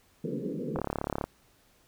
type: band-pass noise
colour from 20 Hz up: pink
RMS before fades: -34 dBFS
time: 0.24-0.8 s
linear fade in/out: 2 ms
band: 140 to 520 Hz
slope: 96 dB/octave
type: click train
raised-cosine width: 1 ms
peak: -16 dBFS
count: 18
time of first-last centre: 0.76-1.24 s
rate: 35.4 Hz
effects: pink hiss -64 dBFS RMS until 1.87 s